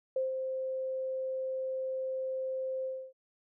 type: tone with ADSR envelope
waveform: sine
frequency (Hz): 523.3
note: C5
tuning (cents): 0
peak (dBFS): -27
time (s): 0.16-3.13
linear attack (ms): 4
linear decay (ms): 150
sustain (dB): -5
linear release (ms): 280
effects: none